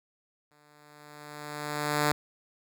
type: tone with exponential growth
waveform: 5% pulse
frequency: 148.4 Hz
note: D3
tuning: 18 cents sharp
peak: -11 dBFS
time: 0.51-2.12 s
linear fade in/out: 2 ms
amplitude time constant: 350 ms
effects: none